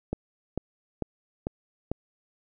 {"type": "click train", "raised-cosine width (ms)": 2, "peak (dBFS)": -15, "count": 5, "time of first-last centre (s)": [0.13, 1.916], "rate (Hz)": 2.24, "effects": []}